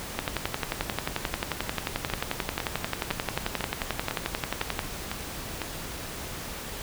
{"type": "two click trains", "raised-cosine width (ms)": 0.3, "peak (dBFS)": [-10, -13], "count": [53, 8], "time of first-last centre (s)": [[0.19, 4.792], [2.1, 5.618]], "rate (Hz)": [11.3, 1.99], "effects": ["pink hiss -37 dBFS RMS until 6.82 s"]}